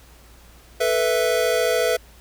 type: chord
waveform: square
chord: A suspended second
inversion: none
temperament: equal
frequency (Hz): 440 / 493.9 / 659.3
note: A4 / B4 / E5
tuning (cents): 0 / 0 / 0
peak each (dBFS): -25 / -22 / -23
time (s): 0.8-1.97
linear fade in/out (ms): 10
effects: added 58 Hz sine -48 dBFS peak until 2.2 s + pink hiss -51 dBFS RMS until 2.2 s